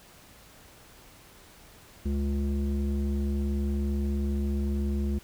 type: tone with low-pass filter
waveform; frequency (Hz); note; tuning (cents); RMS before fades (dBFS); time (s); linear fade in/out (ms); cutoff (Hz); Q
square; 70.2; C#2; +22; -28; 2.05-5.19; 10; 280; 3
effects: pink hiss -53 dBFS RMS until 5.23 s